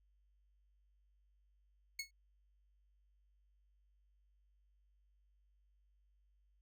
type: tone with exponential decay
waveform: 20% pulse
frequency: 2191 Hz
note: C#7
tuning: 21 cents flat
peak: -32 dBFS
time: 1.99-2.11 s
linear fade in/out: 5 ms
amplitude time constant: 25 ms
effects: added 50 Hz sine -70 dBFS peak until 6.61 s